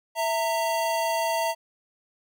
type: tone pair together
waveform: square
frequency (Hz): 659.3 / 918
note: E5 / A#5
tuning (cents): 0 / -27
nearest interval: tritone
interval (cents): 573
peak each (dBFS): -27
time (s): 0.15-1.55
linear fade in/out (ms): 50
effects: none